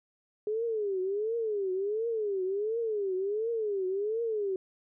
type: tone with vibrato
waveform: sine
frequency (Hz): 415.3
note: G#4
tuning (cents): 0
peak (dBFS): -28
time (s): 0.47-4.56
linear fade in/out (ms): 2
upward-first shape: triangle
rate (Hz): 1.4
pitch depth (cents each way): 220
effects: none